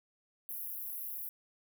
pink high-pass noise, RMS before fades -41 dBFS, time 0.49-1.29 s, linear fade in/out 0 ms, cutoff 11000 Hz, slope 96 dB/octave, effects none

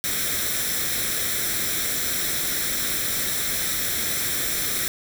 white noise with comb filter, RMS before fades -25 dBFS, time 0.04-4.88 s, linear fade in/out 0 ms, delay 0.53 ms, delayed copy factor +0.65, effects none

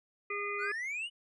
harmonic tone, 407.9 Hz, G#4, 31 cents flat, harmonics 1 / 3 / 5 / 6, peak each -39 / -39 / -39 / -39 dBFS, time 0.3-0.72 s, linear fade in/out 5 ms
triangle exponential sweep, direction up, 1388 to 2996 Hz, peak -33 dBFS, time 0.58-1.1 s, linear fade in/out 50 ms
effects resampled to 24000 Hz

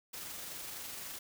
white noise with amplitude modulation, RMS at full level -43 dBFS, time 0.13-1.19 s, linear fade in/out 10 ms, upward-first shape sine, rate 23.8 Hz, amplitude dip 25%, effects none

